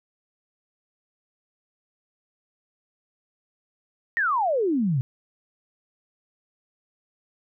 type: exponential sweep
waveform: sine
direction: down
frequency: 1901 to 120.4 Hz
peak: -20 dBFS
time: 4.17-5.01 s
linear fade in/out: 0 ms
effects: none